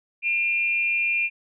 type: tone pair together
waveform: sine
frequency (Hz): 2400 / 2687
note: D7 / E7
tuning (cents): +37 / +33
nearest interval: major second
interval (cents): 196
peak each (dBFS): -21 / -28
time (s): 0.22-1.3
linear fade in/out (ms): 50
effects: none